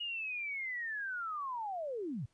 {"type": "linear sweep", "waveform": "sine", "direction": "down", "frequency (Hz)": [2891, 96.8], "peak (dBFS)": -36, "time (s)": [0, 2.26], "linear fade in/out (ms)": 10, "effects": ["pink hiss -75 dBFS RMS until 2.33 s", "resampled to 22050 Hz"]}